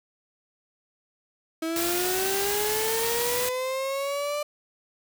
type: linear sweep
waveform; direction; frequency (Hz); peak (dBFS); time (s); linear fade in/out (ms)
35% pulse; up; 320.5 to 594; -25; 1.62-4.43; 5
type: noise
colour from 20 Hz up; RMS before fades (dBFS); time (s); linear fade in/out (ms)
white; -29; 1.76-3.49; 2
effects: none